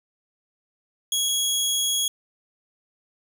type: tone pair in turn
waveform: 20% pulse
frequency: 3322 / 3322 Hz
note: G#7 / G#7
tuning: 0 / 0 cents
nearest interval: unison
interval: 0 cents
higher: neither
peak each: -16 dBFS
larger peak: neither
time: 1.12-1.29 / 1.29-2.08 s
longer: second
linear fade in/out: 2 ms
effects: none